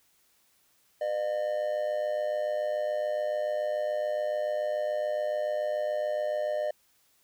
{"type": "tone with amplitude modulation", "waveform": "triangle", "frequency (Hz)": 605, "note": "D#5", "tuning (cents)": -49, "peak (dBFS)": -22, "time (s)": [1.01, 6.71], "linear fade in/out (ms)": 5, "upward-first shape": "sine", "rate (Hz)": 107, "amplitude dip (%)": 70, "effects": ["white hiss -67 dBFS RMS until 7.23 s"]}